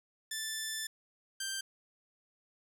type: tone pair in turn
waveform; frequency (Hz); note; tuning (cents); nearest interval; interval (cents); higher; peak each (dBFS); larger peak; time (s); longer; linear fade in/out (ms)
10% pulse; 1760 / 1572.1; A6 / G6; 0 / +5; major second; 195; first; -27; neither; 0.31-0.87 / 1.4-1.61; first; 5
effects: none